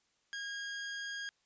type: tone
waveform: sawtooth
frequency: 1631 Hz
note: G#6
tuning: 32 cents flat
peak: -35 dBFS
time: 0.33-1.29 s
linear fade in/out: 0 ms
effects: white hiss -75 dBFS RMS until 1.45 s + resampled to 16000 Hz